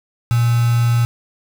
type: tone with quantisation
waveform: sine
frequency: 118.2 Hz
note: A#2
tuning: 24 cents sharp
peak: -12 dBFS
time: 0.31-1.05 s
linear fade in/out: 0 ms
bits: 4
effects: none

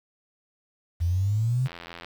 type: exponential sweep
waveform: sine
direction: up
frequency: 82 to 134.2 Hz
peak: -21 dBFS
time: 1-1.68 s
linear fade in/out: 20 ms
type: click train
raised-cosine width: 0.3 ms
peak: -23 dBFS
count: 34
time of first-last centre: 1.66-2.046 s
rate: 85.5 Hz
effects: 8-bit

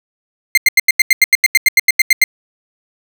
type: tone bursts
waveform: 40% pulse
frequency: 2098 Hz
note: C7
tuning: 4 cents sharp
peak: -4 dBFS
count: 16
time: 0.55-2.24 s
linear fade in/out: 2 ms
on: 25 ms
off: 86 ms
effects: none

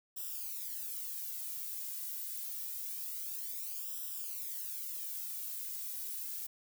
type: noise with flanger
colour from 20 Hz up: violet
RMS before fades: -41 dBFS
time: 0.16-6.47 s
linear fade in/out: 10 ms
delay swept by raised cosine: 0.45 to 2.25 ms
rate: 0.26 Hz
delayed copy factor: -0.9
effects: none

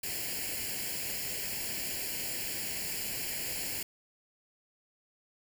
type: noise with comb filter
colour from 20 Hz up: white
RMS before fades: -36 dBFS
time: 0.03-3.83 s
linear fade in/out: 5 ms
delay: 0.41 ms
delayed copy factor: +0.8
effects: none

